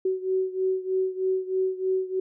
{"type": "beating tone pair", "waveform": "sine", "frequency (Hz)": [375.1, 378.3], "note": ["F#4", "F#4"], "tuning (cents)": [24, 38], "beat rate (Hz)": 3.2, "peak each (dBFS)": [-25, -28], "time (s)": [0.05, 2.2], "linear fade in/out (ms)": 5, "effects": []}